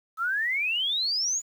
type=exponential sweep; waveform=sine; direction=up; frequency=1280 to 7040 Hz; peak=-24 dBFS; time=0.17-1.42 s; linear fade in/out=50 ms; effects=9-bit